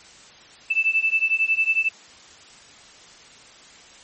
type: beating tone pair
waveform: sine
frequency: 2637 / 2648 Hz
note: E7 / E7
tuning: 0 / +7 cents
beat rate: 11 Hz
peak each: -21 dBFS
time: 0.7-1.89 s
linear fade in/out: 10 ms
effects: white hiss -47 dBFS RMS until 4.03 s + MP3 32 kbps